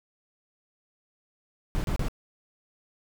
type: noise bursts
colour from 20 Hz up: brown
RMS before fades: -27 dBFS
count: 3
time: 1.75-2.084 s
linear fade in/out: 0 ms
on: 90 ms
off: 32 ms
effects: none